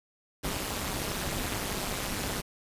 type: noise with amplitude modulation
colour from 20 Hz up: pink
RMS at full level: -29 dBFS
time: 0.43-2.42 s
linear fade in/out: 20 ms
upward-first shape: sine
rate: 208 Hz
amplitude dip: 90%
effects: resampled to 32000 Hz